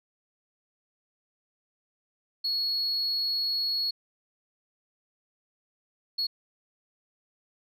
sine tone bursts at uneven times, 4344 Hz, C#8, 36 cents flat, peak -24 dBFS, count 2, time 2.44-3.91 / 6.18-6.27 s, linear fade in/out 10 ms, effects tanh soft clip ceiling -23 dBFS

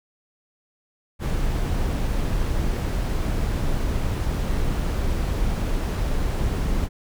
brown noise, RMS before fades -23 dBFS, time 1.19-6.89 s, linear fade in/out 50 ms, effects none

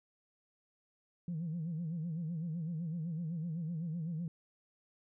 sine tone with vibrato, 164.81 Hz, E3, in tune, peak -34 dBFS, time 1.28-4.28 s, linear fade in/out 2 ms, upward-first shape sine, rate 7.9 Hz, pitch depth 120 cents each way, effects tanh soft clip ceiling -32 dBFS

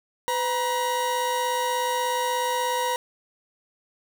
40% pulse tone pair together, 503.8 / 951 Hz, B4 / A#5, +34 / +34 cents, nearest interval major seventh, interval 1100 cents, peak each -27 / -24 dBFS, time 0.28-2.96 s, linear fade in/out 0 ms, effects none

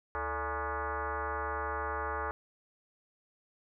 sine tone with frequency modulation, 183 Hz, F#3, 19 cents flat, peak -32 dBFS, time 0.15-2.31 s, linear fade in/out 0 ms, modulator 255 Hz, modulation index 5.5, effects none

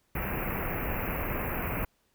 pink band-stop noise, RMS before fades -32 dBFS, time 0.15-1.85 s, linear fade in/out 5 ms, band 2700 to 12000 Hz, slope 96 dB/octave, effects pink hiss -71 dBFS RMS until 2.14 s

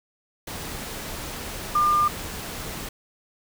sine tone in noise, 1200 Hz, D6, 37 cents sharp, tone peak -17 dBFS, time 1.75-2.08 s, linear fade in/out 5 ms, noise pink, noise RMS -34 dBFS, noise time 0.47-2.89 s, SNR +14 dB, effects none

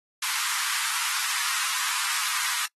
pink high-pass noise, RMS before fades -28 dBFS, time 0.22-2.66 s, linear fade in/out 5 ms, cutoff 1000 Hz, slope 48 dB/octave, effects noise-tail reverb RT60 0.1 s tail -24 dB re dry + AAC 32 kbps

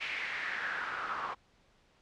pink noise with band-pass filter sweep, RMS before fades -37 dBFS, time 0-1.35 s, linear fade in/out 20 ms, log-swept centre 2400 to 1100 Hz, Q 4.2, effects pink hiss -67 dBFS RMS until 2.01 s + low-pass 5000 Hz 12 dB/octave

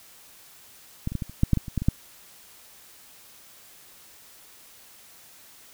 clicks, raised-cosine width 5 ms, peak -14 / -21 / -15 / -17 / -29 / -6 / -6 / -12 / -22 / -12 / -17 / -6 dBFS, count 12, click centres 1.074 / 1.12 / 1.153 / 1.222 / 1.296 / 1.434 / 1.533 / 1.573 / 1.682 / 1.777 / 1.82 / 1.885 s, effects white hiss -51 dBFS RMS until 5.73 s

